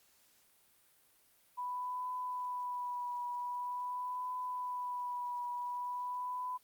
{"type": "tone with vibrato", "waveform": "sine", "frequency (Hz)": 987.8, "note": "B5", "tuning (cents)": 0, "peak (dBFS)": -36, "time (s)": [1.57, 6.58], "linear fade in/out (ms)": 20, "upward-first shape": "triangle", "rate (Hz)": 0.45, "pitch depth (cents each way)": 26, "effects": ["white hiss -68 dBFS RMS until 6.63 s", "Opus 48 kbps"]}